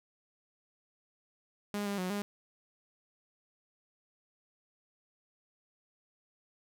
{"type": "tone with pitch steps", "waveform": "sawtooth", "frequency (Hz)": [205.1, 201.4, 182.9, 203.9], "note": ["G#3", "G3", "F#3", "G#3"], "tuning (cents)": [-21, 47, -20, -32], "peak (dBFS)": -29, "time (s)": [1.74, 2.22], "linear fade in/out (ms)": 0, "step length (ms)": 120, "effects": []}